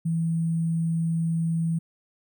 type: tone with sample-and-hold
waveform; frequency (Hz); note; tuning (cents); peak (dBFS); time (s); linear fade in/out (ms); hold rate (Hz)
sine; 164.81; E3; 0; -22; 0.05-1.79; 10; 8820
effects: none